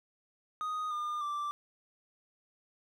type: tone with pitch steps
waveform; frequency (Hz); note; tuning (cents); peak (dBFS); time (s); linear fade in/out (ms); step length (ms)
triangle; 1244.5 / 1208.4 / 1173.3; D#6 / D6 / D6; 0 / +49 / -2; -31; 0.61-1.51; 0; 300
effects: none